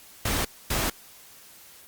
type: noise bursts at uneven times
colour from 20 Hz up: pink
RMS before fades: -26 dBFS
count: 2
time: 0.25-0.45 / 0.7-0.9 s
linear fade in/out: 5 ms
effects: white hiss -50 dBFS RMS until 1.87 s + Opus 48 kbps